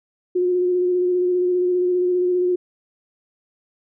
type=tone with vibrato; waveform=sine; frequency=360 Hz; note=F#4; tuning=47 cents flat; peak=-16 dBFS; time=0.35-2.56 s; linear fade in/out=10 ms; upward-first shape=square; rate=15 Hz; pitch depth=16 cents each way; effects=none